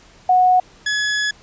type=tone pair in turn; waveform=sine / sawtooth; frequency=734 / 1694.1 Hz; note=F#5 / G#6; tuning=-14 / +34 cents; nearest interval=octave + major second; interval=1448 cents; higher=second; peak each=-10 / -14 dBFS; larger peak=first; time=0.29-0.6 / 0.86-1.31 s; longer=second; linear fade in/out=5 ms; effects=pink hiss -48 dBFS RMS until 1.42 s + resampled to 16000 Hz